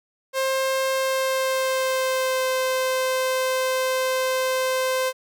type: tone with pitch glide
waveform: sawtooth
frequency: 530 to 518.2 Hz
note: C5 to C5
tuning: +22 to -17 cents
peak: -17 dBFS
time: 0.33-5.13 s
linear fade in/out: 50 ms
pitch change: -39 cents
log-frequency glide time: 0.94-2.47 s
effects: none